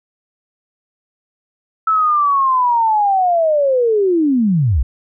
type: linear sweep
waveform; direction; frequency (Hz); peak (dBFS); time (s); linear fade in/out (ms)
sine; down; 1318.5 to 51.91; -11; 1.87-4.83; 5
effects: none